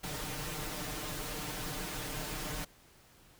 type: noise with comb filter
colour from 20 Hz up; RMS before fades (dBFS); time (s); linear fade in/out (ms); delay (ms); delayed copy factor
pink; -39; 0.03-2.65; 10; 6.6; +0.8
effects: pink hiss -61 dBFS RMS until 3.39 s